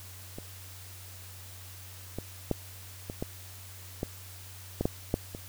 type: clicks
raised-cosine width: 2 ms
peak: -25 / -21 / -13 / -23 / -18 / -17 / -15 / -12 / -12 / -25 dBFS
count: 10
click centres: 0.385 / 2.186 / 2.513 / 3.099 / 3.225 / 4.031 / 4.81 / 4.855 / 5.141 / 5.349 s
effects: added 93 Hz sine -47 dBFS peak until 5.48 s + white hiss -49 dBFS RMS until 5.48 s